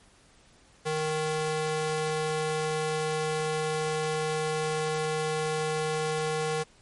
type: tone with high-pass filter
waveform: square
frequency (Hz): 155.56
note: D#3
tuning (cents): 0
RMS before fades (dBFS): -29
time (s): 0.85-6.64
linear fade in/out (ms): 20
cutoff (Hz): 340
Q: 1.3
effects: pink hiss -59 dBFS RMS until 6.81 s + MP3 48 kbps